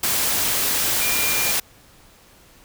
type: tone in noise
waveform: sine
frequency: 2398 Hz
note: D7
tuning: 36 cents sharp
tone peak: -26 dBFS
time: 1.01-1.52 s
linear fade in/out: 5 ms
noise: white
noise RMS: -21 dBFS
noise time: 0.03-1.6 s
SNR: -8 dB
effects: pink hiss -51 dBFS RMS until 2.64 s